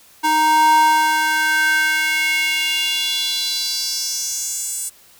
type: tone with high-pass filter sweep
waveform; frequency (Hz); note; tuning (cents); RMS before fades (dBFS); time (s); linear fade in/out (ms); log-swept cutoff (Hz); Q
square; 311.1; D#4; 0; -18; 0.23-4.9; 20; 700 to 8500; 3.8
effects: white hiss -49 dBFS RMS until 5.19 s